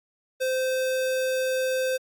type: tone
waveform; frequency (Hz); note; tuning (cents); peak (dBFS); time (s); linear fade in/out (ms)
square; 518; C5; -17; -24; 0.4-1.98; 20
effects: AAC 64 kbps